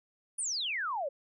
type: exponential sweep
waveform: sine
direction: down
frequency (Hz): 9956 to 523.3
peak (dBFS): -31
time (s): 0.38-1.09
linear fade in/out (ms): 10
effects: none